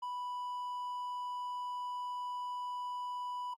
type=tone; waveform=triangle; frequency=987.8 Hz; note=B5; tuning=in tune; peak=-35 dBFS; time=0.02-3.54 s; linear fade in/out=10 ms; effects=AAC 48 kbps